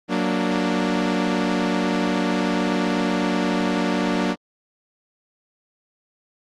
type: chord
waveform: sawtooth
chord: Gb augmented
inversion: none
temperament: equal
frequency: 185 / 233.1 / 293.7 Hz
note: Gb3 / Bb3 / D4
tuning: 0 / 0 / 0 cents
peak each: -20 dBFS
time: 0.08-4.36 s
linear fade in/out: 50 ms
effects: low-pass 5000 Hz 12 dB/octave + Opus 32 kbps